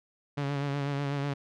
sawtooth tone with vibrato, 141.4 Hz, C#3, 35 cents sharp, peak -25 dBFS, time 0.37-1.34 s, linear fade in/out 10 ms, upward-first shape sine, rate 8.1 Hz, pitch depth 37 cents each way, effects low-pass 4000 Hz 12 dB/octave

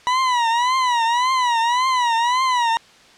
40% pulse tone with vibrato, 977 Hz, B5, 19 cents flat, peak -15 dBFS, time 0.07-2.77 s, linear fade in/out 0 ms, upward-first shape triangle, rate 1.8 Hz, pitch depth 140 cents each way, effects white hiss -48 dBFS RMS until 3.17 s + low-pass 5000 Hz 12 dB/octave

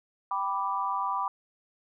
sine chord, G major, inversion none, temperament equal, 784 / 987.8 / 1174.7 Hz, G5 / B5 / D6, 0 / 0 / 0 cents, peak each -34 / -30 / -31 dBFS, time 0.31-1.28 s, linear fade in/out 2 ms, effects none

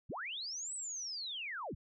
sine linear two-way sweep, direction up then down, 33.25 to 8130 to 33.25 Hz, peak -39 dBFS, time 0.09-1.75 s, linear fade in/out 10 ms, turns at 0.74 s, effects none

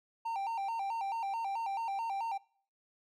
triangle tone with vibrato, 848 Hz, G#5, 36 cents sharp, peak -31 dBFS, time 0.25-2.38 s, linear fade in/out 10 ms, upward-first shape square, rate 4.6 Hz, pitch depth 130 cents each way, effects noise-tail reverb RT60 0.5 s tail -22 dB re dry

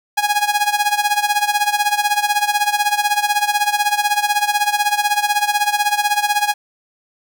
sawtooth tone with tremolo, 828 Hz, G#5, 5 cents flat, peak -8 dBFS, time 0.17-6.54 s, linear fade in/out 10 ms, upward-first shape sine, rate 16 Hz, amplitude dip 80%, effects none

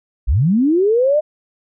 sine linear sweep, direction up, 43.65 to 622.3 Hz, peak -11 dBFS, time 0.27-1.21 s, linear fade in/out 20 ms, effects none

